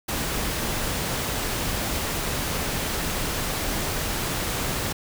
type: noise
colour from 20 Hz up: pink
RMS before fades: -27 dBFS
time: 0.08-4.93 s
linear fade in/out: 10 ms
effects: none